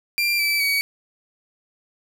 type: tone with pitch steps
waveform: 30% pulse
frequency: 2374 / 2317 / 2262 Hz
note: D7 / D7 / C#7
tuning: +18 / -24 / +34 cents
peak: -16 dBFS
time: 0.18-0.81 s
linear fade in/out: 0 ms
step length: 210 ms
effects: none